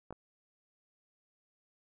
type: clicks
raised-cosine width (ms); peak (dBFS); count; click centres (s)
1; -30; 2; 0.107 / 0.126
effects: none